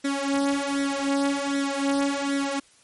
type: tone with flanger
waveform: sawtooth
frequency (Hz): 278.8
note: C#4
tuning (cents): +10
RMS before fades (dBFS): -25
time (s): 0.04-2.6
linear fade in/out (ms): 10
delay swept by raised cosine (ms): 0.52 to 3.82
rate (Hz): 1.3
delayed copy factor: +0.8
effects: white hiss -57 dBFS RMS until 2.83 s + MP3 48 kbps